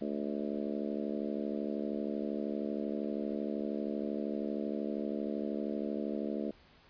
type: harmonic tone with a mistuned harmonic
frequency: 72.8 Hz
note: D2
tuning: 15 cents flat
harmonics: 3 / 4 / 5 / 6 / 7 / 8 / 9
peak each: -37 / -39 / -41 / -43 / -44 / -45 / -46 dBFS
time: 0.01-6.51 s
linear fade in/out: 5 ms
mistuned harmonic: 9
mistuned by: -22 cents
effects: pink hiss -61 dBFS RMS until 6.89 s + resampled to 11025 Hz